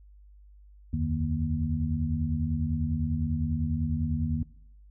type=tone cluster; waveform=sine; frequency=76.8 / 86.8 / 152.2 / 236 Hz; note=D#2 / F2 / D#3 / A#3; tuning=-22 / -10 / -38 / +22 cents; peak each=-31 dBFS; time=0.93-4.43 s; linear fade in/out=5 ms; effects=noise-tail reverb RT60 0.7 s tail -20 dB re dry + added 50 Hz sine -50 dBFS peak until 4.9 s